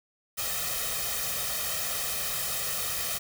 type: noise with comb filter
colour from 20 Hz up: white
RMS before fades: -31 dBFS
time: 0.37-3.19 s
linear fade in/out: 20 ms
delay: 1.6 ms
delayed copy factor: +0.8
effects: none